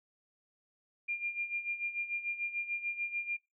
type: tone with tremolo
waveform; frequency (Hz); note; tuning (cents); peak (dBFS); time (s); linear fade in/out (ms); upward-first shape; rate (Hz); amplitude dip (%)
sine; 2400; D7; +37; -31; 1.08-3.37; 10; sine; 6.8; 75
effects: noise-tail reverb RT60 0.2 s tail -19 dB re dry